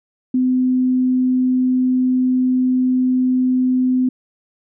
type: tone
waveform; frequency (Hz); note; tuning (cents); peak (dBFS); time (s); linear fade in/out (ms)
sine; 254.8; C4; -46; -13; 0.34-4.09; 5
effects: none